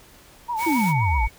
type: tone with vibrato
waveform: sine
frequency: 917 Hz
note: A#5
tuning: 29 cents flat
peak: -23 dBFS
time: 0.48-1.27 s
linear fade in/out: 20 ms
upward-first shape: triangle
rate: 7.7 Hz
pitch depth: 120 cents each way
type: noise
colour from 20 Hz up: white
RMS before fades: -35 dBFS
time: 0.56-0.94 s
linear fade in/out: 50 ms
type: tone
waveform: sine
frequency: 2240 Hz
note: C#7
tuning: 18 cents sharp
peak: -27 dBFS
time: 0.58-1.3 s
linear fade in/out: 50 ms
type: exponential sweep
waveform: sine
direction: down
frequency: 349.2 to 49 Hz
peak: -19 dBFS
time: 0.66-1.28 s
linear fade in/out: 10 ms
effects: pink hiss -50 dBFS RMS until 1.38 s